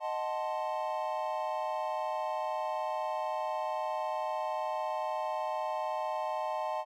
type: chord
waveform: triangle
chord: D# diminished seventh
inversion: none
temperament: equal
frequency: 622.3 / 740 / 880 / 1046.5 Hz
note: D#5 / F#5 / A5 / C6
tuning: 0 / 0 / 0 / 0 cents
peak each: -34 / -37 / -34 / -38 dBFS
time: 0-6.85 s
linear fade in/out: 50 ms
effects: none